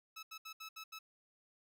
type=tone bursts at uneven times; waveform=15% pulse; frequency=1300 Hz; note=E6; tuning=24 cents flat; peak=-40 dBFS; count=6; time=0.16-0.23 / 0.31-0.38 / 0.45-0.53 / 0.6-0.69 / 0.76-0.84 / 0.92-0.99 s; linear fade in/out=10 ms; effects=none